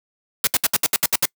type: noise bursts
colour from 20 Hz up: white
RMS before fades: -17 dBFS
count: 9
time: 0.44-1.255 s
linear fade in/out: 2 ms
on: 31 ms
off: 67 ms
effects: noise-tail reverb RT60 0.1 s tail -26 dB re dry + high-pass 100 Hz 12 dB/octave